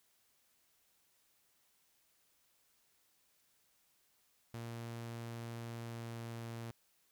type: tone with pitch glide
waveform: sawtooth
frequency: 116.54 to 115.73 Hz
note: A#2 to A#2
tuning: 0 to -12 cents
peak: -39 dBFS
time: 4.54-6.71 s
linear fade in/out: 0 ms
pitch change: -12 cents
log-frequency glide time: 5.67-6.49 s
effects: white hiss -74 dBFS RMS until 7.11 s

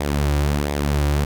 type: tone with flanger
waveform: sawtooth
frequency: 72.5 Hz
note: D2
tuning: 22 cents flat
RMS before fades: -20 dBFS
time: 0-1.25 s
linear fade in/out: 5 ms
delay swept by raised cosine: 0.68 to 4.68 ms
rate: 1.4 Hz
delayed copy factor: -0.55
effects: none

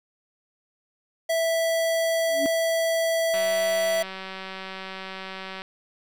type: tone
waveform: square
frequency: 658 Hz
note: E5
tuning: 3 cents flat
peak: -22 dBFS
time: 1.29-4.03 s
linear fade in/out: 10 ms
type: tone with exponential growth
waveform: sine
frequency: 280.9 Hz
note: C#4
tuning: 23 cents sharp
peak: -21 dBFS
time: 2.26-2.46 s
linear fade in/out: 0 ms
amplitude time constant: 42 ms
type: click train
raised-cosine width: 0.3 ms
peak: -20 dBFS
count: 434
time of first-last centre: 3.34-5.619 s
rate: 190 Hz
effects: none

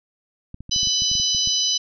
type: clicks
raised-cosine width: 5 ms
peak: -23 dBFS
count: 12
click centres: 0.544 / 0.606 / 0.694 / 0.762 / 0.831 / 0.872 / 1.021 / 1.115 / 1.153 / 1.199 / 1.348 / 1.474 s
type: harmonic tone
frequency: 997 Hz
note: B5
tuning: 16 cents sharp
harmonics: 3 / 4 / 5 / 6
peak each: -24 / -24 / -24 / -24 dBFS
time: 0.71-1.78 s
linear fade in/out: 10 ms
effects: none

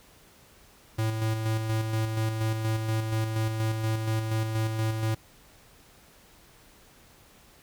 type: tone with tremolo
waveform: square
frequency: 110.6 Hz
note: A2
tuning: 9 cents sharp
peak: -25 dBFS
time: 0.98-5.15 s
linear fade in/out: 10 ms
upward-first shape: square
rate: 4.2 Hz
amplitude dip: 40%
effects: pink hiss -56 dBFS RMS until 7.62 s

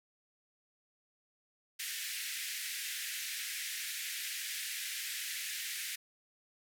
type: band-pass noise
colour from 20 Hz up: pink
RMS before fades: -40 dBFS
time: 1.79-5.96 s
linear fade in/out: 10 ms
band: 1700 to 16000 Hz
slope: 48 dB/octave
effects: none

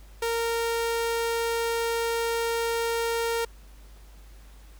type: tone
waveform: sawtooth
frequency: 462.3 Hz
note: A#4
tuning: 14 cents flat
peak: -21 dBFS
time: 0.22-3.45 s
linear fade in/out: 5 ms
effects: added 50 Hz sine -46 dBFS peak until 4.79 s + pink hiss -57 dBFS RMS until 4.79 s

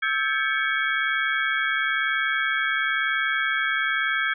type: tone cluster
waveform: sine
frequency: 1310 / 1579 / 1720 / 2238 / 3288 Hz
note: E6 / G6 / A6 / C#7 / G#7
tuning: -11 / +12 / -40 / +16 / -18 cents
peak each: -29 / -25 / -28 / -28 / -33 dBFS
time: 0.02-4.34 s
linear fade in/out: 10 ms
effects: none

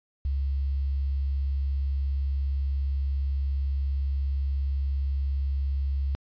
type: tone with quantisation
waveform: sine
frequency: 68.6 Hz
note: C#2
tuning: 17 cents flat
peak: -24 dBFS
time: 0.25-6.15 s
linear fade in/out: 0 ms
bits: 9
effects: resampled to 11025 Hz

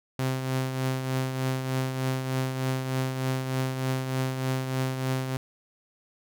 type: tone with tremolo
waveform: sawtooth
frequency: 130.81 Hz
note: C3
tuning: in tune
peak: -20 dBFS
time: 0.19-5.37 s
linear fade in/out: 2 ms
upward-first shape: triangle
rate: 3.3 Hz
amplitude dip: 55%
effects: none

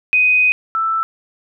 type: tone pair in turn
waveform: sine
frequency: 2500 / 1324.3 Hz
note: D#7 / E6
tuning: +8 / +8 cents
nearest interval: major seventh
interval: 1100 cents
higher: first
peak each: -10 / -15 dBFS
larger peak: first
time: 0.13-0.52 / 0.75-1.03 s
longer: first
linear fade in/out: 0 ms
effects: none

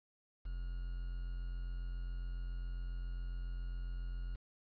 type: tone with quantisation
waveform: triangle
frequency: 43.65 Hz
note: F1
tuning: in tune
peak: -36 dBFS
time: 0.45-4.36 s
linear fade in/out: 10 ms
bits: 10
effects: resampled to 11025 Hz

